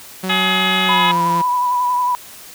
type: tone with pitch glide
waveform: sawtooth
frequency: 187.1 to 171.57 Hz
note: F#3 to F3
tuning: +20 to -30 cents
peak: -17 dBFS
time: 0.23-1.42 s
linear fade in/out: 10 ms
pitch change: -150 cents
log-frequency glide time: 0.85-1.19 s
type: harmonic tone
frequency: 422.2 Hz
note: G#4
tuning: 29 cents sharp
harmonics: 2 / 3 / 4 / 5 / 6 / 7 / 8 / 9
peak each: -23 / -23 / -23 / -23 / -23 / -23 / -23 / -23 dBFS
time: 0.29-1.12 s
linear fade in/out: 10 ms
type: tone with vibrato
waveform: sine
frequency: 987.8 Hz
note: B5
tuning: in tune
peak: -14 dBFS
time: 0.89-2.15 s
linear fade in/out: 0 ms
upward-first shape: sine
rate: 11 Hz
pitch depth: 27 cents each way
effects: white hiss -38 dBFS RMS until 2.54 s